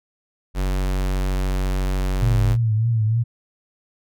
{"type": "tone", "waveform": "square", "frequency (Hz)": 46.97, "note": "F#1", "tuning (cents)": 27, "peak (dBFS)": -20, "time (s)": [0.54, 2.57], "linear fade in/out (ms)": 50}
{"type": "tone with vibrato", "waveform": "sine", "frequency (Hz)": 112.3, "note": "A2", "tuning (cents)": 36, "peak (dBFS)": -16, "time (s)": [2.21, 3.24], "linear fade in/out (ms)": 20, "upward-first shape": "triangle", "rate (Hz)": 3.3, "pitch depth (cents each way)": 91}
{"effects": []}